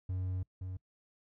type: tone pair in turn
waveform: triangle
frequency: 92.5 / 92.84 Hz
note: F#2 / F#2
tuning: 0 / +6 cents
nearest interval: unison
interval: 6 cents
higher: second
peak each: -31 / -36 dBFS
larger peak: first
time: 0.09-0.43 / 0.61-0.77 s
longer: first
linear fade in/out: 5 ms
effects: noise-tail reverb RT60 0.1 s tail -24 dB re dry